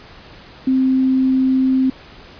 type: tone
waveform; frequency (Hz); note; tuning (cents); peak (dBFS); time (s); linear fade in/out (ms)
sine; 261.6; C4; 0; -12; 0.67-1.9; 5
effects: pink hiss -41 dBFS RMS until 2.39 s + resampled to 11025 Hz